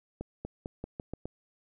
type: accelerating click train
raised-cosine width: 2 ms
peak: -23 dBFS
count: 7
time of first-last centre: 0.21-1.256 s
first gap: 240 ms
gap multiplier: 0.87
effects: none